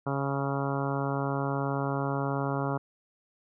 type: harmonic tone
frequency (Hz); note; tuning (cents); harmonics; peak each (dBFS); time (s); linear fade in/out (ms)
138.59; C#3; 0; 1 / 2 / 3 / 4 / 5 / 6 / 7 / 8 / 9 / 10; -31 / -34 / -36 / -37 / -38 / -39 / -39 / -40 / -41 / -41; 0.06-2.78; 10
effects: none